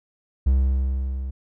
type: tone with level ramp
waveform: triangle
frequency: 65.9 Hz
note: C2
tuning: 13 cents sharp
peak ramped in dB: -12 to -25 dBFS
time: 0.46-1.31 s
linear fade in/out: 10 ms
effects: none